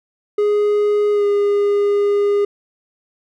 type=tone with pitch glide; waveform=triangle; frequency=415.3 to 407.5 Hz; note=G#4 to G#4; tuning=0 to -33 cents; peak=-11 dBFS; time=0.38-2.45 s; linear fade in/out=5 ms; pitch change=-33 cents; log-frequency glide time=1.12-1.25 s; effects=none

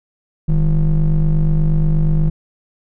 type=ring-modulated tone; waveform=triangle; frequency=90.4 Hz; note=F#2; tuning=40 cents flat; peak=-6 dBFS; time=0.48-2.3 s; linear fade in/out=10 ms; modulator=66.2 Hz; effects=none

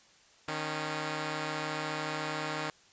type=tone pair together; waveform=5% pulse; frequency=154.2 / 274.8 Hz; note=D#3 / C#4; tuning=-15 / -15 cents; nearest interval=minor seventh; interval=1000 cents; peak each=-23 / -27 dBFS; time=0.48-2.7 s; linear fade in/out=2 ms; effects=white hiss -61 dBFS RMS until 2.92 s + resampled to 16000 Hz

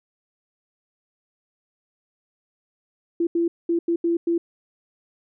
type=tone bursts at uneven times; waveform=sine; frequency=338.6 Hz; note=E4; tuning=46 cents sharp; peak=-18 dBFS; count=6; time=3.2-3.27 / 3.35-3.48 / 3.69-3.79 / 3.88-3.96 / 4.04-4.17 / 4.27-4.38 s; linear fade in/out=5 ms; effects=none

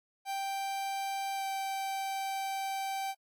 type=tone with pitch glide; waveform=45% pulse; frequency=784 to 778.1 Hz; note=G5 to G5; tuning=0 to -13 cents; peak=-33 dBFS; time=0.25-3.15 s; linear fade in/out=50 ms; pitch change=-13 cents; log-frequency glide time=1.35-1.44 s; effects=AAC 64 kbps

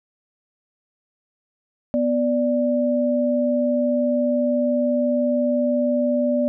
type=tone pair together; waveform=sine; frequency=246.9 / 587.2 Hz; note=B3 / D5; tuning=0 / 0 cents; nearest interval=octave + minor third; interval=1500 cents; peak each=-20 dBFS; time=1.94-6.48 s; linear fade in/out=0 ms; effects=none

